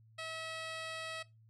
10% pulse tone with low-pass filter, 645 Hz, E5, 38 cents flat, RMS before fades -43 dBFS, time 0.18-1.23 s, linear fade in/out 10 ms, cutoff 7100 Hz, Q 1.2, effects noise-tail reverb RT60 0.2 s tail -18 dB re dry + added 111 Hz sine -60 dBFS peak until 1.49 s

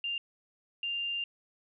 sine tone bursts at uneven times, 2794 Hz, F7, in tune, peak -31 dBFS, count 2, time 0.04-0.18 / 0.83-1.24 s, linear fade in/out 2 ms, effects none

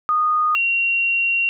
sine tone pair in turn, 1233 / 2750 Hz, D#6 / F7, -16 / -27 cents, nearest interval octave + major second, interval 1389 cents, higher second, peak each -15 / -16 dBFS, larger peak first, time 0.09-0.55 / 0.55-1.49 s, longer second, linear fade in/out 0 ms, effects none

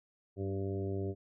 harmonic tone with a mistuned harmonic, 97.6 Hz, G2, 7 cents flat, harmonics 1 / 2 / 3 / 4 / 5 / 6 / 7, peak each -36 / -43 / -42 / -38 / -49 / -48 / -52 dBFS, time 0.36-1.15 s, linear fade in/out 50 ms, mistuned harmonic 2, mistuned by -31 cents, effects none

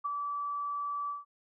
sine tone with ADSR envelope, 1155 Hz, D6, 29 cents flat, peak -28 dBFS, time 0.04-1.25 s, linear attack 17 ms, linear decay 14 ms, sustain -4 dB, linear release 160 ms, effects none

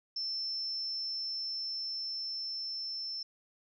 sine tone with level ramp, 5330 Hz, E8, 18 cents sharp, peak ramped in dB -33 to -36 dBFS, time 0.16-3.23 s, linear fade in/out 5 ms, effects none

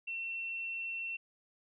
sine tone, 2706 Hz, E7, 45 cents sharp, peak -36 dBFS, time 0.07-1.17 s, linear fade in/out 10 ms, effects none

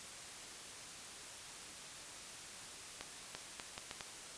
accelerating click train, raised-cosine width 0.2 ms, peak -25 dBFS, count 6, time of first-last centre 3.01-4.008 s, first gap 340 ms, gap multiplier 0.73, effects white hiss -50 dBFS RMS until 4.37 s + resampled to 22050 Hz

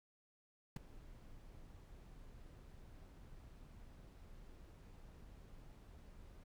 brown noise with ADSR envelope, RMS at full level -36 dBFS, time 0.76-6.44 s, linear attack 4 ms, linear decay 11 ms, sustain -21 dB, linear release 10 ms, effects none

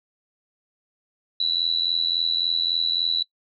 sine tone with amplitude modulation, 3951 Hz, B7, in tune, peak -16 dBFS, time 1.4-3.23 s, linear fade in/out 5 ms, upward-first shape sine, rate 83.6 Hz, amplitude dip 90%, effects noise-tail reverb RT60 0.1 s tail -22 dB re dry

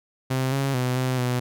sawtooth tone with pitch steps, 130.7 / 137 / 126.2 / 128.6 / 124.5 Hz, C3 / C#3 / B2 / C3 / B2, -1 / -20 / +38 / -30 / +14 cents, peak -18 dBFS, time 0.3-1.4 s, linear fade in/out 10 ms, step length 220 ms, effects none

